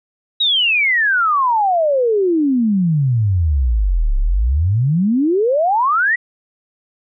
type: exponential two-way sweep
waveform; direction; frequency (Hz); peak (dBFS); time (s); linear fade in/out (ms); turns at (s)
sine; down then up; 3884 to 32.7 to 1981; -12; 0.4-6.16; 10; 4.17
effects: none